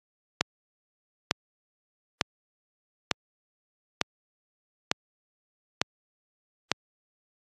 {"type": "click train", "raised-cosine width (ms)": 0.2, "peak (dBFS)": -3, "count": 8, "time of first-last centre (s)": [0.41, 6.716], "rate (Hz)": 1.11, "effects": ["high-pass 100 Hz 12 dB/octave", "AAC 32 kbps"]}